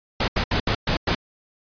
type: noise bursts at uneven times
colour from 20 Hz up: pink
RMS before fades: -21 dBFS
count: 6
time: 0.2-0.28 / 0.36-0.44 / 0.51-0.6 / 0.67-0.75 / 0.87-0.97 / 1.07-1.15 s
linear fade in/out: 5 ms
effects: resampled to 11025 Hz